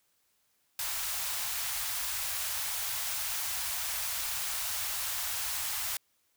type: band-stop noise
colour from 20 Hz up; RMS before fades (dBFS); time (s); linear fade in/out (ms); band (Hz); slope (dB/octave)
white; -34; 0.79-5.97; 2; 100 to 700; 24
effects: white hiss -73 dBFS RMS until 6.36 s

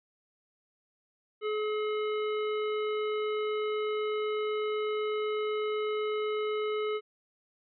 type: harmonic tone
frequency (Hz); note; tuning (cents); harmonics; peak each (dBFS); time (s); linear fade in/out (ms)
426; G#4; +44; 1 / 3 / 5 / 7 / 9; -29 / -38 / -42 / -45 / -53; 1.41-7.01; 50
effects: none

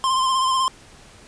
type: tone with vibrato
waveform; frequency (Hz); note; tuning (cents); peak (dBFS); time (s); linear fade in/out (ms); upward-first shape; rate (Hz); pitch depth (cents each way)
square; 1046.5; C6; 0; -18; 0.04-0.68; 0; triangle; 16; 41
effects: pink hiss -47 dBFS RMS until 1.27 s + resampled to 22050 Hz

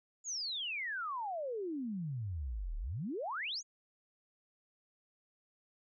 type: exponential two-way sweep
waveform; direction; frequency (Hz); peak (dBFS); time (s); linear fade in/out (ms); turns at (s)
sine; down then up; 7030 to 35.35 to 7030; -36; 0.24-3.63; 50; 2.77
effects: none

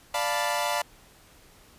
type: chord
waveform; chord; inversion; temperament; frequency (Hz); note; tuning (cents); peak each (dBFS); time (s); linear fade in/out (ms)
sawtooth; B half-diminished seventh; first; equal; 587.3 / 698.5 / 880 / 987.8; D5 / F5 / A5 / B5; 0 / 0 / 0 / 0; -27; 0.14-0.82; 5
effects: pink hiss -55 dBFS RMS until 1.78 s + resampled to 32000 Hz

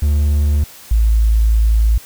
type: tone pair in turn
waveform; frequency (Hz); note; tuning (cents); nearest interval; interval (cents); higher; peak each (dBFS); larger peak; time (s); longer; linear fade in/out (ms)
triangle / sine; 73.42 / 55.06; D2 / A1; 0 / +2; perfect fourth; 498; first; -9; neither; 0.02-0.64 / 0.91-1.98; second; 5
effects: white hiss -39 dBFS RMS until 2.05 s

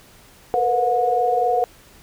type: tone cluster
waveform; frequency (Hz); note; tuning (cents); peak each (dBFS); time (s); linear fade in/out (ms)
sine; 455.3 / 475.5 / 499.4 / 724; A#4 / A#4 / B4 / F#5; -41 / +34 / +19 / -38; -26 / -25 / -23 / -18; 0.54-1.64; 0
effects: pink hiss -49 dBFS RMS until 2.02 s

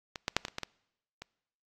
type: clicks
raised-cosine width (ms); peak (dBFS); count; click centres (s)
0.2; -20 / -12 / -6 / -16 / -23 / -16 / -17 / -24; 8; 0.158 / 0.281 / 0.366 / 0.451 / 0.483 / 0.584 / 0.633 / 1.22
effects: noise-tail reverb RT60 0.9 s tail -26 dB re dry + AAC 48 kbps

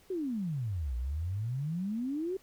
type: exponential two-way sweep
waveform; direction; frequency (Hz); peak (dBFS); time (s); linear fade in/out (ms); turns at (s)
sine; down then up; 392 to 58.27 to 392; -31; 0.1-2.37; 5; 0.96
effects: pink hiss -62 dBFS RMS until 2.42 s

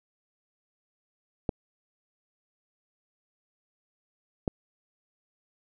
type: clicks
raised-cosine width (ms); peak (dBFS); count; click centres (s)
2; -13; 2; 1.492 / 4.478
effects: none

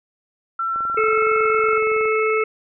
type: tone with pitch glide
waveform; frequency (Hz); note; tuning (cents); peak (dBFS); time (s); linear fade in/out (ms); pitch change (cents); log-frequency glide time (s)
sine; 1347 to 1356.4; E6 to E6; +37 to +49; -20; 0.59-1.78; 5; +12; 0.73-0.89
type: click train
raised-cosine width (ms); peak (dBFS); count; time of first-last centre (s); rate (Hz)
1; -24; 29; 0.76-2.056; 21.6
type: harmonic tone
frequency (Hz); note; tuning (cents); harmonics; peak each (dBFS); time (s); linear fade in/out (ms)
436.1; A4; -15; 1 / 3 / 5 / 6; -18 / -23 / -24 / -30; 0.97-2.44; 5
effects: none

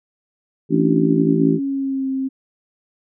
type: harmonic tone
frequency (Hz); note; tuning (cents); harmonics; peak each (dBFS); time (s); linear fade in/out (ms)
55; A1; 0; 3 / 4 / 5 / 6 / 7; -19 / -21 / -20 / -23 / -21; 0.69-1.6; 50
type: tone with pitch glide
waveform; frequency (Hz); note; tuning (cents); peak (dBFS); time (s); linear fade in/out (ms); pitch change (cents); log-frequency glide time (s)
sine; 291.8 to 266; D4 to C4; -11 to +29; -19; 0.71-2.29; 20; -160; 0.95-2.08
effects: none

